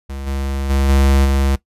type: tone with level steps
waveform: square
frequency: 68.2 Hz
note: C#2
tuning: 28 cents flat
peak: -26 / -20 / -14 / -11 / -14 dBFS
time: 0.09-1.56 s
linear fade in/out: 10 ms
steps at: 0.26 / 0.69 / 0.88 / 1.24 s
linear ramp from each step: 20 ms
effects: noise-tail reverb RT60 0.1 s tail -18 dB re dry + resampled to 32000 Hz